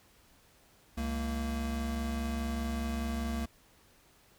square tone pair together, 68.01 / 228.9 Hz, C#2 / A#3, -32 / -31 cents, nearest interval octave + major sixth, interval 2101 cents, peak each -35 / -36 dBFS, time 0.97-3.46 s, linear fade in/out 10 ms, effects pink hiss -63 dBFS RMS until 4.38 s

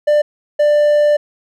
triangle tone pair in turn, 594 / 591.8 Hz, D5 / D5, +20 / +13 cents, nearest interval unison, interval 7 cents, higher first, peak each -7 dBFS, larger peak neither, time 0.07-0.22 / 0.59-1.17 s, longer second, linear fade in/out 10 ms, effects none

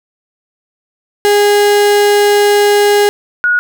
35% pulse / sine tone pair in turn, 410.8 / 1452.1 Hz, G#4 / F#6, -19 / -33 cents, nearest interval octave + minor seventh, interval 2186 cents, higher second, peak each -5 / -8 dBFS, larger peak first, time 1.25-3.09 / 3.44-3.59 s, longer first, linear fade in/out 0 ms, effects none

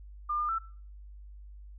sine tone with pitch steps, 1200 / 1208 / 1333 Hz, D6 / D6 / E6, +37 / +48 / +19 cents, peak -28 dBFS, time 0.29-0.587 s, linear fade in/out 10 ms, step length 99 ms, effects noise-tail reverb RT60 0.5 s tail -21 dB re dry + added 50 Hz sine -45 dBFS peak until 1.78 s

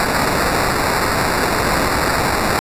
white noise with sample-and-hold, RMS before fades -17 dBFS, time 0-2.59 s, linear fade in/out 0 ms, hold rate 3150 Hz, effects resampled to 32000 Hz

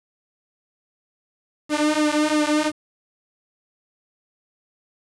sawtooth tone with flanger, 302.3 Hz, D#4, 50 cents flat, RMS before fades -20 dBFS, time 1.69-2.72 s, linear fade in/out 50 ms, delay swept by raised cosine 2 to 4.6 ms, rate 2.9 Hz, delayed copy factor -0.95, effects resampled to 22050 Hz + 7-bit

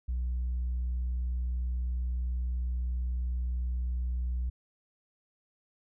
triangle tone with tanh clipping, 61.5 Hz, B1, 7 cents flat, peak -29 dBFS, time 0.08-4.5 s, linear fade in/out 10 ms, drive 6 dB, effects none

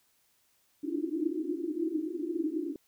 white band-pass noise, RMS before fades -33 dBFS, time 0.83-2.76 s, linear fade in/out 2 ms, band 290 to 350 Hz, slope 96 dB/octave, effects white hiss -70 dBFS RMS until 2.87 s

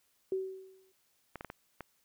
sine tone with exponential decay, 379.8 Hz, F#4, 45 cents sharp, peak -28 dBFS, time 0.32-0.92 s, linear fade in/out 2 ms, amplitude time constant 130 ms
clicks, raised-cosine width 0.5 ms, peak -26 dBFS, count 5, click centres 1.357 / 1.409 / 1.447 / 1.501 / 1.807 s
effects white hiss -73 dBFS RMS until 2.04 s

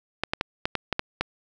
clicks, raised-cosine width 0.3 ms, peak -8 dBFS, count 8, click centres 0.236 / 0.335 / 0.411 / 0.655 / 0.753 / 0.927 / 0.994 / 1.21 s, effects none

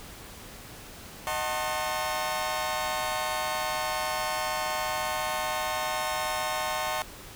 sawtooth chord, D# diminished seventh, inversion none, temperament just, 622.3 / 746.7 / 896 / 1075.3 Hz, D#5 / F#5 / A5 / C6, 0 / +16 / +31 / +47 cents, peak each -30 dBFS, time 1.27-7.02 s, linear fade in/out 0 ms, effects pink hiss -45 dBFS RMS until 7.35 s

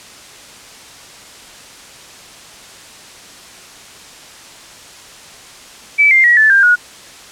sine tone with pitch steps, 2305 / 2102 / 1916 / 1746.9 / 1592.7 / 1452.1 Hz, D7 / C7 / A#6 / A6 / G6 / F#6, -33 / +7 / +47 / -13 / +27 / -33 cents, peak -6 dBFS, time 5.98-6.76 s, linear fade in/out 20 ms, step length 130 ms, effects white hiss -37 dBFS RMS until 7.31 s + low-pass 8000 Hz 12 dB/octave

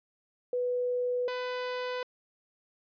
sine / sawtooth tone pair in turn, 493.9 / 499.9 Hz, B4 / B4, 0 / +21 cents, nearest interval unison, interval 21 cents, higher second, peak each -27 / -28 dBFS, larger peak first, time 0.53-1.28 / 1.28-2.03 s, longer neither, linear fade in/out 2 ms, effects resampled to 11025 Hz

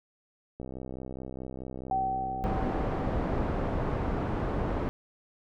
click train, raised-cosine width 2 ms, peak -26 dBFS, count 183, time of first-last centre 0.6-3.413 s, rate 64.7 Hz
sine tone with exponential decay, 765 Hz, G5, 42 cents flat, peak -24 dBFS, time 1.91-4.12 s, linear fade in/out 2 ms, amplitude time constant 480 ms
pink low-pass noise, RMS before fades -30 dBFS, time 2.44-4.89 s, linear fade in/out 0 ms, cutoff 940 Hz, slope 12 dB/octave
effects none

